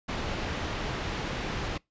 pink low-pass noise, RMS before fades -33 dBFS, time 0.08-1.78 s, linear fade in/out 10 ms, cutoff 3800 Hz, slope 12 dB/octave, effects noise-tail reverb RT60 0.2 s tail -24 dB re dry + resampled to 16000 Hz

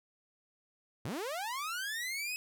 sawtooth linear sweep, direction up, 92.5 to 2575 Hz, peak -32 dBFS, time 1.05-2.36 s, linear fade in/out 0 ms, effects none

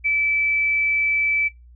sine tone, 2312 Hz, D7, 28 cents flat, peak -17 dBFS, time 0.04-1.49 s, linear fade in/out 20 ms, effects noise-tail reverb RT60 0.2 s tail -21 dB re dry + added 60 Hz sine -44 dBFS peak until 1.75 s

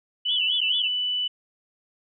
sine tone, 2980 Hz, F#7, 12 cents sharp, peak -23 dBFS, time 0.25-1.28 s, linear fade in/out 10 ms
sine tone with vibrato, 3026 Hz, F#7, 38 cents sharp, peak -24 dBFS, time 0.28-0.88 s, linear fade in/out 10 ms, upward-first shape sine, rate 4.6 Hz, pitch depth 240 cents each way
effects none

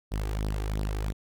sawtooth tone with flanger, 51.91 Hz, G#1, in tune, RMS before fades -30 dBFS, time 0.11-1.13 s, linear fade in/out 20 ms, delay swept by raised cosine 0.2 to 2.6 ms, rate 2.9 Hz, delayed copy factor +0.7, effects none

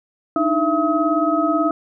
sine tone cluster, 299.1 / 317.5 / 671 / 1273 Hz, D4 / D#4 / E5 / D#6, +32 / +35 / +31 / +39 cents, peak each -21 dBFS, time 0.36-1.71 s, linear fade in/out 2 ms, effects none

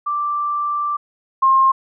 sine tone pair in turn, 1174.7 / 1065 Hz, D6 / C6, 0 / +30 cents, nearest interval major second, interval 170 cents, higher first, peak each -18 / -10 dBFS, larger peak second, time 0.06-0.97 / 1.42-1.72 s, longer first, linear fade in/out 10 ms, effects none

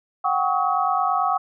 sine tone cluster, 734 / 783 / 1117 / 1275 Hz, F#5 / G5 / C#6 / D#6, -14 / -2 / +13 / +42 cents, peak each -24 dBFS, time 0.24-1.38 s, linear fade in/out 10 ms, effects none

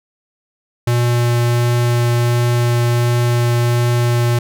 square tone with vibrato, 120 Hz, B2, 49 cents flat, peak -13 dBFS, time 0.87-4.39 s, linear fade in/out 5 ms, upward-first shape triangle, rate 1.4 Hz, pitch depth 8 cents each way, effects none

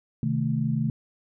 sine tone cluster, 130 / 155.6 / 221 Hz, C3 / D#3 / A3, -11 / 0 / +8 cents, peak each -27 dBFS, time 0.23-0.9 s, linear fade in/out 2 ms, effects none

